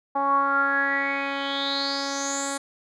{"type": "tone with low-pass filter sweep", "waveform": "10% pulse", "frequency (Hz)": 277.5, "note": "C#4", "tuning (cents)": 2, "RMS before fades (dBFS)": -25, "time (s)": [0.15, 2.58], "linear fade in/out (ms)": 10, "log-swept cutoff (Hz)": [930, 8700], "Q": 8.5, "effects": []}